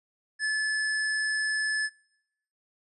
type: tone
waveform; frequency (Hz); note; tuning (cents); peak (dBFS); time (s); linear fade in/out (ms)
square; 1729; A6; -31; -26; 0.39-1.9; 50
effects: noise-tail reverb RT60 0.8 s tail -23 dB re dry + resampled to 24000 Hz